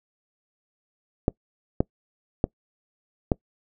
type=clicks; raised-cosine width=2 ms; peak=-6 dBFS; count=4; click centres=1.281 / 1.805 / 2.441 / 3.318 s; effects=noise-tail reverb RT60 0.1 s tail -25 dB re dry